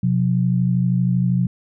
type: tone pair together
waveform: sine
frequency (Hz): 127.28 / 180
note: C3 / F#3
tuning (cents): -47 / -47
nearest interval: tritone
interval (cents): 600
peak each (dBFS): -18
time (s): 0.03-1.47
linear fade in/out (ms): 5
effects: none